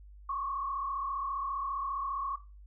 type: tone with frequency modulation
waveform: sine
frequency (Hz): 1112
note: C#6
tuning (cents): +5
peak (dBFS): -31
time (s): 0.29-2.36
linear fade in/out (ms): 5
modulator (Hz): 34.9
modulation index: 1.2
effects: noise-tail reverb RT60 0.3 s tail -17 dB re dry + added 50 Hz sine -49 dBFS peak until 2.66 s